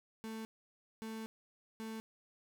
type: tone bursts at uneven times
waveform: 35% pulse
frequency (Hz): 221.8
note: A3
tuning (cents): +14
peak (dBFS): -40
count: 3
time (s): 0.24-0.45 / 1.02-1.26 / 1.8-2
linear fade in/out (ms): 0
effects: none